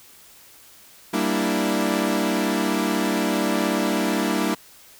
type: chord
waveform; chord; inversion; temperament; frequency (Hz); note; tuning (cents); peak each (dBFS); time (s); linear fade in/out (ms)
sawtooth; E half-diminished seventh; first; equal; 196 / 233.1 / 293.7 / 329.6; G3 / Bb3 / D4 / E4; 0 / 0 / 0 / 0; -22; 1.13-4.55; 10
effects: white hiss -49 dBFS RMS until 4.99 s